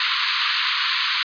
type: band-pass noise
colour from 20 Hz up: white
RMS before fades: -22 dBFS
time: 0-1.23 s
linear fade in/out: 2 ms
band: 1000 to 4600 Hz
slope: 96 dB/octave
effects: resampled to 11025 Hz